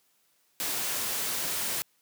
white noise, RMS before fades -31 dBFS, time 0.6-1.82 s, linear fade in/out 0 ms, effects white hiss -69 dBFS RMS until 2.01 s + high-pass 100 Hz 12 dB/octave

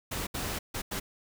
pink noise bursts at uneven times, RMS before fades -34 dBFS, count 4, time 0.11-0.27 / 0.34-0.59 / 0.74-0.82 / 0.91-1 s, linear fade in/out 10 ms, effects none

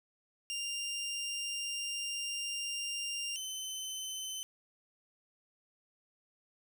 20% pulse tone pair in turn, 2794 / 3057 Hz, F7 / G7, 0 / -44 cents, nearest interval major second, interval 156 cents, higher second, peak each -31 / -33 dBFS, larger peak first, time 0.5-3.36 / 3.36-4.43 s, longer first, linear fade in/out 0 ms, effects none

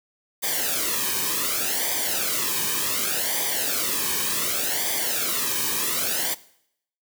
white noise with flanger, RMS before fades -25 dBFS, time 0.42-6.35 s, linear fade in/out 20 ms, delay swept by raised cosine 0.73 to 1.48 ms, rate 0.67 Hz, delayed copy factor -0.75, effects noise-tail reverb RT60 0.7 s tail -19 dB re dry

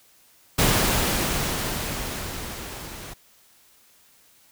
pink noise with level ramp, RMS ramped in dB -19 to -39 dBFS, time 0.58-3.14 s, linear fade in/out 10 ms, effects white hiss -57 dBFS RMS until 4.51 s

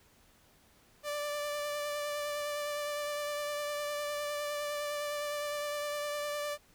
sawtooth tone with vibrato, 587.3 Hz, D5, in tune, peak -30 dBFS, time 1.03-6.58 s, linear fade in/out 50 ms, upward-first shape triangle, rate 9.8 Hz, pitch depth 18 cents each way, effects pink hiss -64 dBFS RMS until 6.74 s

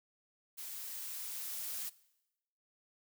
blue noise with level ramp, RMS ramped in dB -45 to -40 dBFS, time 0.57-1.9 s, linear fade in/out 20 ms, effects noise-tail reverb RT60 0.9 s tail -20 dB re dry

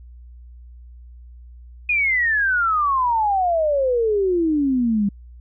sine exponential sweep, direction down, 2489 to 196.3 Hz, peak -16 dBFS, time 1.89-5.09 s, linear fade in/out 5 ms, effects added 60 Hz sine -39 dBFS peak until 5.4 s

